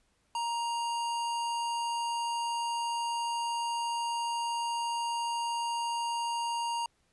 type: tone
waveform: square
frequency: 937 Hz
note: A#5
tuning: 9 cents sharp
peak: -31 dBFS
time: 0.35-6.86 s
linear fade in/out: 2 ms
effects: pink hiss -72 dBFS RMS until 7.12 s + resampled to 24000 Hz